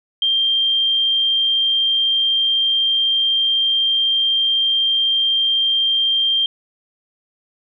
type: tone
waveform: sine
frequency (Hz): 3178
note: G7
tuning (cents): +23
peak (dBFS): -14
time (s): 0.22-6.46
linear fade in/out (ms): 2
effects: none